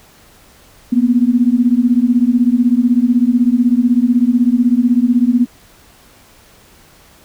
sine beating tone pair, 235.2 / 251.2 Hz, A#3 / B3, +16 / +30 cents, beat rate 16 Hz, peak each -12 dBFS, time 0.92-5.46 s, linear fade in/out 10 ms, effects pink hiss -46 dBFS RMS until 7.24 s

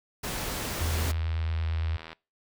pink noise, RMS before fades -33 dBFS, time 0.23-1.12 s, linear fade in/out 10 ms
sine tone with vibrato, 80.6 Hz, E2, 38 cents flat, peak -26 dBFS, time 0.8-1.97 s, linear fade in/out 10 ms, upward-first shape sine, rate 8.9 Hz, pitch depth 19 cents each way
click train, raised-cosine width 0.3 ms, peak -25 dBFS, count 96, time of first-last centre 0.96-2.13 s, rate 81.2 Hz
effects noise-tail reverb RT60 0.3 s tail -24 dB re dry

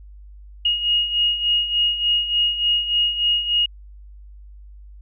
sine beating tone pair, 2869 / 2872.4 Hz, F7 / F7, +46 / +48 cents, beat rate 3.4 Hz, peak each -24 / -18 dBFS, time 0.65-3.66 s, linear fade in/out 5 ms, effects added 50 Hz sine -39 dBFS peak until 5.01 s

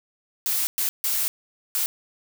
blue noise bursts at uneven times, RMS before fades -24 dBFS, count 4, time 0.46-0.67 / 0.78-0.89 / 1.04-1.28 / 1.75-1.86 s, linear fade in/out 0 ms, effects none

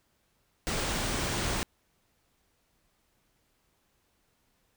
pink band-stop noise, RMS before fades -31 dBFS, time 0.67-1.63 s, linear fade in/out 0 ms, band 10000 to 15000 Hz, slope 96 dB/octave, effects pink hiss -72 dBFS RMS until 4.76 s

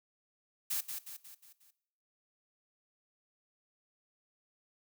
blue noise with echo, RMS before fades -34 dBFS, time 0.7-0.81 s, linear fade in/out 10 ms, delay 180 ms, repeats 5, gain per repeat -6 dB, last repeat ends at 1.71 s, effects noise-tail reverb RT60 0.7 s tail -18 dB re dry

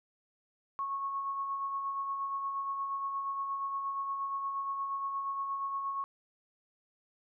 sine tone with tremolo, 1100 Hz, C#6, 14 cents flat, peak -31 dBFS, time 0.79-6.04 s, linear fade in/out 0 ms, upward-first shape sine, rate 8.5 Hz, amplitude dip 35%, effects none

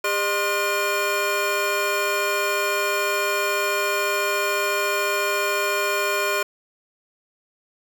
square tone cluster, 404.3 / 606 / 1054 / 1436 / 2410 Hz, G#4 / D#5 / C6 / F6 / D7, -46 / -46 / +12 / +48 / +44 cents, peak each -28 dBFS, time 0.04-6.43 s, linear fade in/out 5 ms, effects none

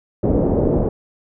white low-pass noise, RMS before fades -17 dBFS, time 0.23-0.89 s, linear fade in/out 5 ms, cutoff 510 Hz, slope 24 dB/octave, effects none

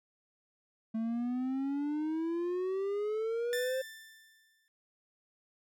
triangle exponential sweep, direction up, 220.5 to 530 Hz, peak -29 dBFS, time 0.94-3.82 s, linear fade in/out 10 ms
sawtooth tone with exponential decay, 1774 Hz, A6, 14 cents sharp, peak -30 dBFS, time 3.53-4.68 s, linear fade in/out 0 ms, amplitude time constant 250 ms
effects none

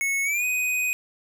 square tone with pitch glide, 2200 to 2498 Hz, C#7 to D#7, -14 to +6 cents, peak -23 dBFS, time 0.01-0.93 s, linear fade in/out 0 ms, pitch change +220 cents, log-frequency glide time 0.24-0.44 s, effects none

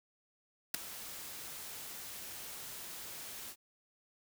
white noise with ADSR envelope, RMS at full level -29 dBFS, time 0.74-3.56 s, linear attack 5 ms, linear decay 6 ms, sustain -17 dB, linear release 66 ms, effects none

